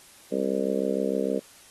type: harmonic tone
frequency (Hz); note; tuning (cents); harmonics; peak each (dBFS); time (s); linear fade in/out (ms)
66.6; C2; +31; 3 / 4 / 5 / 6 / 7 / 8 / 9; -31 / -31 / -36 / -31 / -29 / -32 / -34; 0.31-1.4; 20
effects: white hiss -52 dBFS RMS until 1.7 s + AAC 32 kbps